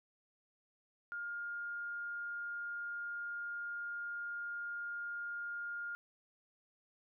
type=tone; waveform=sine; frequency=1413 Hz; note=F6; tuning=20 cents sharp; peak=-39 dBFS; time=1.12-5.95 s; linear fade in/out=0 ms; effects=none